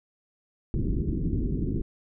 pink low-pass noise, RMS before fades -27 dBFS, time 0.74-1.82 s, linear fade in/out 2 ms, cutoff 370 Hz, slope 48 dB/octave, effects none

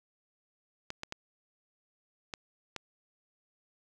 clicks, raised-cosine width 0.2 ms, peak -20 dBFS, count 5, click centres 0.904 / 1.034 / 1.124 / 2.338 / 2.763 s, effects none

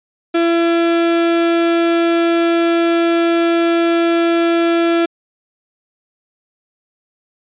35% pulse tone, 337 Hz, E4, 38 cents sharp, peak -10 dBFS, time 0.34-5.06 s, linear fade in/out 10 ms, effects resampled to 8000 Hz

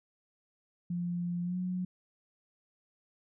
sine tone with pitch glide, 174.61 to 182.13 Hz, F3 to F#3, 0 to -27 cents, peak -31 dBFS, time 0.9-1.85 s, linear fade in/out 5 ms, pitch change +73 cents, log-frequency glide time 1.43-1.57 s, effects none

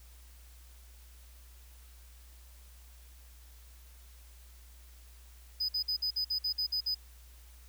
triangle tone bursts, 4993 Hz, D#8, 5 cents sharp, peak -28 dBFS, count 10, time 5.6-6.948 s, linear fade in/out 10 ms, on 88 ms, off 52 ms, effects added 60 Hz sine -52 dBFS peak until 7.68 s + white hiss -61 dBFS RMS until 7.68 s

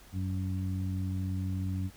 harmonic tone, 93.9 Hz, F#2, 26 cents sharp, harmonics 1 / 2 / 3, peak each -31 / -37 / -41 dBFS, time 0.12-1.91 s, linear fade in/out 50 ms, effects added 50 Hz sine -56 dBFS peak until 1.96 s + pink hiss -56 dBFS RMS until 1.96 s

